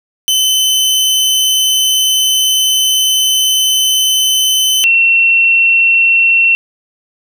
sawtooth / sine tone pair in turn, 3046 / 2714 Hz, F#7 / E7, +50 / +50 cents, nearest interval major second, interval 200 cents, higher first, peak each -6 dBFS, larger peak neither, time 0.28-4.84 / 4.84-6.55 s, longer first, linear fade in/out 0 ms, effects none

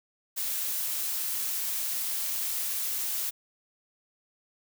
blue noise, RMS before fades -31 dBFS, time 0.36-3.31 s, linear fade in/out 20 ms, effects none

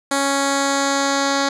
10% pulse tone with low-pass filter sweep, 277.2 Hz, C#4, in tune, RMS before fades -19 dBFS, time 0.11-1.49 s, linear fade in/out 5 ms, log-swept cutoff 8900 to 5700 Hz, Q 2.2, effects none

